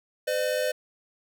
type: tone pair together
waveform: square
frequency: 508.7 / 605 Hz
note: C5 / D#5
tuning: -49 / -49 cents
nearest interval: minor third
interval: 300 cents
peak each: -28 dBFS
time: 0.27-0.72 s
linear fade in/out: 10 ms
effects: none